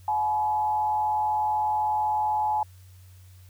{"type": "tone with frequency modulation", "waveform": "sine", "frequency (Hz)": 852, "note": "G#5", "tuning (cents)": 44, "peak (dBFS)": -22, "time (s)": [0.08, 2.63], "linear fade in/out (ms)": 2, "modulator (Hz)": 132, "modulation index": 0.49, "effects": ["added 92 Hz sine -47 dBFS peak until 3.49 s", "white hiss -60 dBFS RMS until 3.49 s"]}